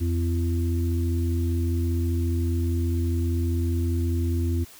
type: harmonic tone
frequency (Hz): 85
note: F2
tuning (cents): -46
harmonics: 1 / 3 / 4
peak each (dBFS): -22 / -31 / -32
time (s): 0-4.65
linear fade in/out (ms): 20
effects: white hiss -48 dBFS RMS until 4.79 s